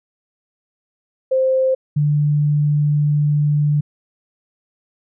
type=tone pair in turn; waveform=sine; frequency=523.3 / 147.7 Hz; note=C5 / D3; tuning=0 / +10 cents; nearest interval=octave + minor seventh; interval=2190 cents; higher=first; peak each=-13 dBFS; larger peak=neither; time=1.31-1.75 / 1.96-3.81 s; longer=second; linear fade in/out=10 ms; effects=none